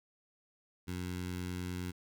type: tone with notch filter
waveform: 15% pulse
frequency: 89.9 Hz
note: F#2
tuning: 49 cents flat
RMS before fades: -39 dBFS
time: 0.87-1.92 s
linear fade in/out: 20 ms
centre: 670 Hz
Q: 0.76
effects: none